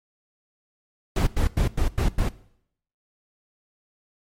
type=noise bursts; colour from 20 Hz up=brown; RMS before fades=-20 dBFS; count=6; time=1.16-2.29 s; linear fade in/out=5 ms; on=110 ms; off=94 ms; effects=noise-tail reverb RT60 0.7 s tail -19 dB re dry + MP3 64 kbps